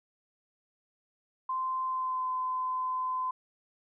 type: tone with pitch glide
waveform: sine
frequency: 1038 to 1023.7 Hz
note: C6 to C6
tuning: -14 to -38 cents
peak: -29 dBFS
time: 1.49-3.31 s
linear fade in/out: 5 ms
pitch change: -24 cents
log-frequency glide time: 1.85-2.29 s
effects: none